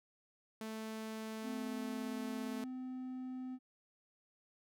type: tone with pitch glide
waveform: sawtooth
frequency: 219.9 to 218.6 Hz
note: A3 to A3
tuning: -1 to -11 cents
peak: -38 dBFS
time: 0.61-2.64 s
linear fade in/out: 2 ms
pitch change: -10 cents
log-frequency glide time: 1.53-1.61 s
type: tone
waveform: triangle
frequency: 256.1 Hz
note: C4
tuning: 37 cents flat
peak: -39 dBFS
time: 1.42-3.59 s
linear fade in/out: 50 ms
effects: none